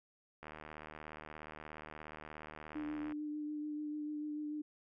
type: click train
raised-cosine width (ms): 0.5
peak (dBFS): -33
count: 208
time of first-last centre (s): 0.43-3.122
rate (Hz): 76.9
type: tone with vibrato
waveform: sine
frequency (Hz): 299.9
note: D4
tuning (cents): +36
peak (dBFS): -38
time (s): 2.75-4.62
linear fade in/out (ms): 10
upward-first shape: sine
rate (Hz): 6.8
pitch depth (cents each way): 16
effects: none